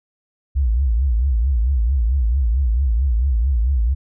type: tone with vibrato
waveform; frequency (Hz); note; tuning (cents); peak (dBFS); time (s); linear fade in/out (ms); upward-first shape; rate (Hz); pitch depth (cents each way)
sine; 61.74; B1; 0; -14; 0.55-3.95; 20; triangle; 4.5; 270
effects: none